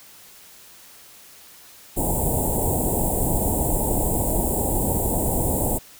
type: band-stop noise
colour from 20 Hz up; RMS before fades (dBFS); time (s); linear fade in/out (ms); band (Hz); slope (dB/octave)
pink; -22; 1.96-5.79; 20; 930 to 7400; 96
effects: white hiss -47 dBFS RMS until 5.99 s